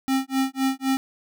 square tone with tremolo, 266.4 Hz, C4, 31 cents sharp, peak -19 dBFS, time 0.08-0.97 s, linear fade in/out 0 ms, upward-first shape sine, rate 3.9 Hz, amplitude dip 100%, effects none

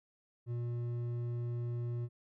triangle tone with hard clipping, 119.6 Hz, A#2, 45 cents sharp, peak -36 dBFS, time 0.46-2.09 s, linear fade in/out 50 ms, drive 10 dB, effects none

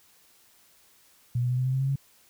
sine tone with pitch steps, 121.2 / 123.39 / 125.62 / 127.89 / 130.2 / 132.55 / 134.95 / 137.38 Hz, B2 / B2 / B2 / C3 / C3 / C3 / C#3 / C#3, -32 / -1 / +30 / -39 / -8 / +23 / -46 / -15 cents, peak -23 dBFS, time 1.35-1.958 s, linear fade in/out 5 ms, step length 76 ms, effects white hiss -60 dBFS RMS until 2.29 s

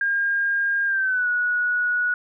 sine tone with pitch glide, 1613 to 1462.1 Hz, G6 to F#6, +49 to -21 cents, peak -19 dBFS, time 0.01-2.14 s, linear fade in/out 2 ms, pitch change -170 cents, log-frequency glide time 0.86-1.28 s, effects none

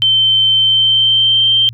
sine tone with pitch glide, 3099 to 3140 Hz, G7 to G7, -21 to +2 cents, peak -8 dBFS, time 0.02-1.69 s, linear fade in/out 0 ms, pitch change +23 cents, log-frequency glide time 0.58-1.53 s, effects added 116 Hz sine -30 dBFS peak until 1.73 s

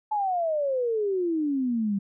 sine exponential sweep, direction down, 868 to 193.4 Hz, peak -23 dBFS, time 0.11-1.99 s, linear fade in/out 10 ms, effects none

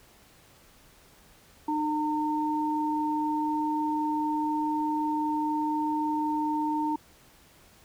sine tone pair together, 304.3 / 912 Hz, D#4 / A#5, -38 / -38 cents, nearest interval octave + perfect fifth, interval 1900 cents, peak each -28 dBFS, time 1.68-6.96 s, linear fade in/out 5 ms, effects pink hiss -57 dBFS RMS until 7.84 s

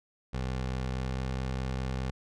20% pulse tone with pitch glide, 64.2 to 64.87 Hz, C2 to C2, -32 to -14 cents, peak -26 dBFS, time 0.33-2.11 s, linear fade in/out 10 ms, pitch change +18 cents, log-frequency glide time 0.92-1.19 s, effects low-pass 6000 Hz 12 dB/octave

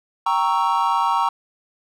triangle chord, G diminished seventh, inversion none, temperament equal, 784 / 932.3 / 1108.7 / 1318.5 Hz, G5 / Bb5 / Db6 / Fb6, 0 / 0 / 0 / 0 cents, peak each -23 / -18 / -20 / -24 dBFS, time 0.26-1.29 s, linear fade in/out 5 ms, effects none

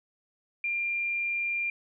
sine tone, 2390 Hz, D7, 30 cents sharp, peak -27 dBFS, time 0.64-1.7 s, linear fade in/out 2 ms, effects none

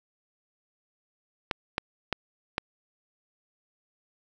clicks, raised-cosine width 0.3 ms, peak -10 dBFS, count 4, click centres 1.512 / 1.781 / 2.127 / 2.581 s, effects none

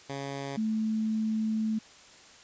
10% pulse / sine tone pair in turn, 138.59 / 219 Hz, C#3 / A3, 0 / -8 cents, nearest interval minor sixth, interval 792 cents, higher second, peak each -26 dBFS, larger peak neither, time 0.09-0.57 / 0.57-1.79 s, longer second, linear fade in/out 10 ms, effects white hiss -53 dBFS RMS until 2.43 s + resampled to 16000 Hz

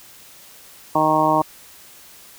harmonic tone, 155.56 Hz, D#3, in tune, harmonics 1 / 2 / 3 / 4 / 5 / 6 / 7, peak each -28 / -22 / -30 / -21 / -22 / -19 / -21 dBFS, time 0.95-1.42 s, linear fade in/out 5 ms, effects white hiss -45 dBFS RMS until 2.38 s

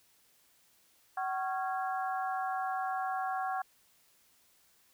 harmonic tone with a mistuned harmonic, 275.2 Hz, C#4, 12 cents flat, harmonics 3 / 4 / 5 / 6, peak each -33 / -39 / -41 / -43 dBFS, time 1.17-3.62 s, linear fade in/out 5 ms, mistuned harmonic 3, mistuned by -150 cents, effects white hiss -67 dBFS RMS until 4.93 s

